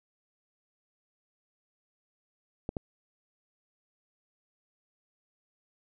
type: clicks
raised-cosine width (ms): 2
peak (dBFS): -19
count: 2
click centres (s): 2.691 / 2.768
effects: none